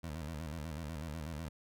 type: tone with vibrato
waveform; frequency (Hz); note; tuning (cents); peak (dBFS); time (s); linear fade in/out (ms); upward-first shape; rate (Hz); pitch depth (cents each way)
20% pulse; 78.4; D#2; +14; -35; 0.03-1.49; 10; square; 8.1; 110
effects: none